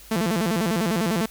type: tone with vibrato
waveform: sawtooth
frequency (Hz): 194.2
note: G3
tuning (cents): -16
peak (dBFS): -17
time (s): 0.11-1.26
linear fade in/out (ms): 5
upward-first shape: square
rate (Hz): 10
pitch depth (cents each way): 230
effects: added 50 Hz sine -49 dBFS peak until 1.3 s + white hiss -47 dBFS RMS until 1.3 s